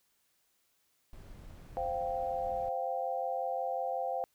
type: noise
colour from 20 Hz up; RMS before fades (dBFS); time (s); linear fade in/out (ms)
brown; -49; 1.13-2.69; 2
type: chord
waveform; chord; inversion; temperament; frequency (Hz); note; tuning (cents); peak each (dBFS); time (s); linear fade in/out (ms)
sine; C suspended fourth; none; equal; 523.3 / 698.5 / 784; C5 / F5 / G5; 0 / 0 / 0; -36; 1.77-4.24; 0
effects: white hiss -74 dBFS RMS until 4.34 s